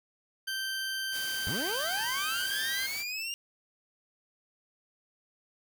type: tone with pitch glide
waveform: 20% pulse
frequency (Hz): 1559 to 1584.4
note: G6 to G6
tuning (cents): -10 to +18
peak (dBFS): -27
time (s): 0.47-2.87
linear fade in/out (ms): 10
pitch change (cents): +28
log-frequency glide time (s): 2.26-2.63
type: noise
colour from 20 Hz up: white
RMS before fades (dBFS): -41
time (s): 1.11-3.05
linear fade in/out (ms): 50
type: linear sweep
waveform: 25% pulse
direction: up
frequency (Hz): 73.42 to 2832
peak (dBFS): -30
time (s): 1.47-3.34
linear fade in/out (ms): 0
effects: none